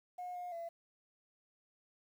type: tone with pitch steps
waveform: sine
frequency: 720 / 714 / 676 Hz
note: F#5 / F5 / E5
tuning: -47 / +38 / +43 cents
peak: -39 dBFS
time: 0.18-0.69 s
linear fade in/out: 10 ms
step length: 170 ms
effects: tanh soft clip ceiling -38 dBFS + 11-bit